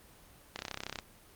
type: click train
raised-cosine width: 0.2 ms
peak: -19 dBFS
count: 15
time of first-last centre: 0.56-0.988 s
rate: 32.7 Hz
effects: pink hiss -58 dBFS RMS until 1.35 s + Opus 24 kbps